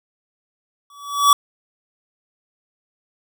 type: tone with exponential growth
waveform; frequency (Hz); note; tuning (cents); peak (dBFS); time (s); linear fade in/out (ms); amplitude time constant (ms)
square; 1142; D6; -49; -7; 0.9-1.33; 2; 92
effects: none